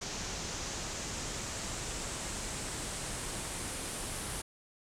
pink noise with low-pass filter sweep, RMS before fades -39 dBFS, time 0.01-4.42 s, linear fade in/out 10 ms, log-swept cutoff 6400 to 9800 Hz, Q 2.7, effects none

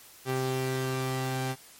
sawtooth tone pair together, 130.81 / 392 Hz, C3 / G4, 0 / 0 cents, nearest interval octave + perfect fifth, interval 1900 cents, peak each -26 / -28 dBFS, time 0.25-1.56 s, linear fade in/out 50 ms, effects white hiss -52 dBFS RMS until 1.79 s + MP3 64 kbps

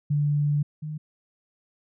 sine tone pair in turn, 146.4 / 152.94 Hz, D3 / D#3, -5 / -29 cents, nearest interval minor second, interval 76 cents, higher second, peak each -20 / -30 dBFS, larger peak first, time 0.1-0.63 / 0.82-0.98 s, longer first, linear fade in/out 10 ms, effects none

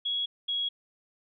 sine tone pair in turn, 3335 / 3320 Hz, G#7 / G#7, +7 / -1 cents, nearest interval unison, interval 8 cents, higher first, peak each -27 dBFS, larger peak neither, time 0.05-0.26 / 0.48-0.69 s, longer neither, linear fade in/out 10 ms, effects none

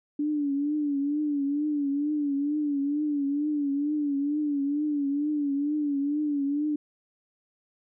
sine tone with vibrato, 289.9 Hz, D4, 22 cents flat, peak -24 dBFS, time 0.19-6.76 s, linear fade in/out 5 ms, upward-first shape triangle, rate 2.2 Hz, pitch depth 87 cents each way, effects none

